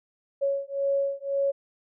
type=beating tone pair; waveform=sine; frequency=554 / 555.9 Hz; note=C#5 / C#5; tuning=-1 / +5 cents; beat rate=1.9 Hz; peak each=-27 dBFS; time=0.41-1.52 s; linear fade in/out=20 ms; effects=none